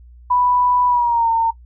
sine tone with pitch glide, 987.8 to 911.1 Hz, B5 to A#5, 0 to -40 cents, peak -13 dBFS, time 0.3-1.51 s, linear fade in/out 10 ms, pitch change -140 cents, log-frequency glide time 0.87-1.3 s, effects noise-tail reverb RT60 0.1 s tail -20 dB re dry + added 60 Hz sine -40 dBFS peak until 1.65 s

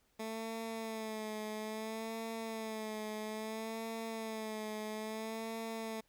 15% pulse tone with vibrato, 220 Hz, A3, in tune, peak -33 dBFS, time 0.19-6.01 s, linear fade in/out 10 ms, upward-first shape sine, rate 0.6 Hz, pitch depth 44 cents each way, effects pink hiss -74 dBFS RMS until 6.08 s

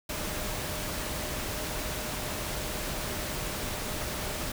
sine tone in noise, 609 Hz, D#5, 37 cents flat, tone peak -44 dBFS, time 0.09-4.52 s, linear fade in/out 5 ms, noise pink, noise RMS -34 dBFS, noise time 0.09-4.52 s, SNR -13 dB, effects none

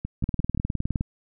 two click trains, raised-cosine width 5 ms, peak -13 / -17 dBFS, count 16 / 4, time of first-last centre 0.24-1.009 / 0.05-0.575 s, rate 19.5 / 5.71 Hz, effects none

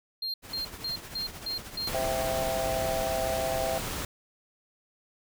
triangle tone bursts, 4198 Hz, C8, 5 cents sharp, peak -29 dBFS, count 6, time 0.22-1.89 s, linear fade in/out 5 ms, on 120 ms, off 190 ms
pink noise with tremolo, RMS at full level -41 dBFS, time 0.42-2.53 s, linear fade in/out 50 ms, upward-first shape sine, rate 13 Hz, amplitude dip 50%
pink noise, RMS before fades -34 dBFS, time 1.87-4.05 s, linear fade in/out 2 ms
sine chord, C major, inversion none, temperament equal, 523.3 / 659.3 / 784 Hz, C5 / E5 / G5, 0 / 0 / 0 cents, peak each -34 / -30 / -34 dBFS, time 1.94-3.78 s, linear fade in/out 2 ms
effects none

